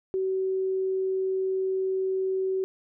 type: tone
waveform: sine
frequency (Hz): 379.3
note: F#4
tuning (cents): +43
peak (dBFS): -24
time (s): 0.14-2.64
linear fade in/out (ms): 0
effects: none